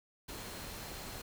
sine tone in noise, 4186 Hz, C8, in tune, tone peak -56 dBFS, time 0.28-1.22 s, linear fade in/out 10 ms, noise pink, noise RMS -45 dBFS, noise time 0.28-1.22 s, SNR -14 dB, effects none

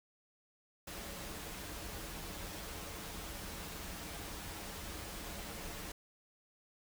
pink noise with comb filter, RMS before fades -45 dBFS, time 0.87-5.92 s, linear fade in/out 5 ms, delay 7.9 ms, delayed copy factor -0.5, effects none

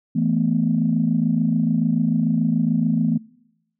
sine chord, E suspended fourth, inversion none, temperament equal, 164.81 / 220 / 246.9 Hz, E3 / A3 / B3, 0 / 0 / 0 cents, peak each -21 dBFS, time 0.15-3.18 s, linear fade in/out 10 ms, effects noise-tail reverb RT60 0.9 s tail -25 dB re dry + tanh soft clip ceiling -7 dBFS

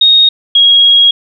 sine tone pair in turn, 3729 / 3294 Hz, A#7 / G#7, 0 / -15 cents, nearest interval major second, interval 215 cents, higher first, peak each -3 dBFS, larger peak neither, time 0.01-0.29 / 0.55-1.11 s, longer second, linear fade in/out 5 ms, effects none

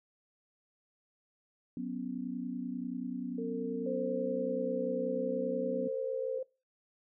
sine chord, F# suspended fourth, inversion none, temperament equal, 185 / 246.9 / 277.2 Hz, F#3 / B3 / C#4, 0 / 0 / 0 cents, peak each -41 / -37 / -41 dBFS, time 1.77-5.88 s, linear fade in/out 2 ms
sine tone, 454.5 Hz, A#4, 44 cents flat, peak -36 dBFS, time 3.38-6.39 s, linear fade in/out 5 ms
sine tone with vibrato, 523 Hz, C5, 1 cent flat, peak -34 dBFS, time 3.86-6.43 s, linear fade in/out 5 ms, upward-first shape sine, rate 0.69 Hz, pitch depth 11 cents each way
effects noise-tail reverb RT60 0.3 s tail -22 dB re dry

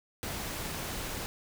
pink noise, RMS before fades -37 dBFS, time 0.23-1.26 s, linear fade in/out 0 ms, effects none

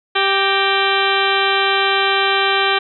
harmonic tone with a mistuned harmonic, 392 Hz, G4, in tune, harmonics 1 / 2 / 3 / 4 / 5 / 6 / 7 / 8 / 9 / 10, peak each -21 / -21 / -21 / -21 / -26 / -22 / -27 / -22 / -27 / -26 dBFS, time 0.15-2.79 s, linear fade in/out 10 ms, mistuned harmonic 5, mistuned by -81 cents, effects none

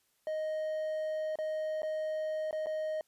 triangle tone with dropouts, 623 Hz, D#5, 2 cents sharp, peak -30 dBFS, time 0.27-3.01 s, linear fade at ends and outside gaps 1 ms, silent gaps 1.356-1.387 / 1.82-1.831 / 2.51-2.528 / 2.66-2.668 s, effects white hiss -74 dBFS RMS until 3.07 s + resampled to 32000 Hz

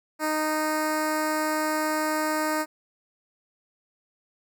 10% pulse tone with notch filter, 309 Hz, D#4, 12 cents flat, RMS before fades -26 dBFS, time 0.19-2.66 s, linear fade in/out 50 ms, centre 3400 Hz, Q 1.1, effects none

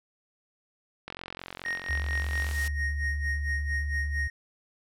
click train, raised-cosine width 0.3 ms, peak -21 dBFS, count 65, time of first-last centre 1.08-2.512 s, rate 44.7 Hz
white noise with exponential growth, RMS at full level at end -37 dBFS, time 1.39-2.68 s, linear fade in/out 2 ms, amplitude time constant 280 ms
triangle tone with tremolo, 1864.7 Hz, A#6, in tune, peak -26 dBFS, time 1.65-4.3 s, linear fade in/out 2 ms, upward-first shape sine, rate 4.4 Hz, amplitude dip 80%
sine tone, 73.42 Hz, D2, in tune, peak -28 dBFS, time 1.89-4.28 s, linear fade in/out 10 ms
effects low-pass 12000 Hz 12 dB/octave

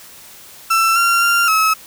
35% pulse tone with pitch steps, 1336 / 1377 / 1388 / 1290 Hz, E6 / F6 / F6 / E6, +23 / -25 / -11 / -38 cents, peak -10 dBFS, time 0.7-1.74 s, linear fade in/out 10 ms, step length 260 ms, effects white hiss -40 dBFS RMS until 1.86 s

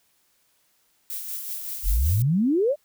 violet noise with tremolo, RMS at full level -31 dBFS, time 1.1-2.22 s, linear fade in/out 0 ms, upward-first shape sine, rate 5.3 Hz, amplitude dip 40%
sine exponential sweep, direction up, 37.85 to 622.3 Hz, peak -18 dBFS, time 1.83-2.76 s, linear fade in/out 50 ms
effects white hiss -66 dBFS RMS until 2.84 s

